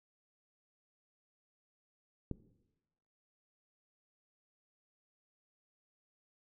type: click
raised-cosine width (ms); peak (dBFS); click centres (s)
3; -24; 2.313
effects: noise-tail reverb RT60 1.0 s tail -17 dB re dry